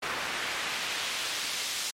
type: noise with band-pass filter sweep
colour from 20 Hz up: pink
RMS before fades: -33 dBFS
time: 0.02-1.91 s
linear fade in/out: 10 ms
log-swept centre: 1600 to 4900 Hz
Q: 0.85
effects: MP3 64 kbps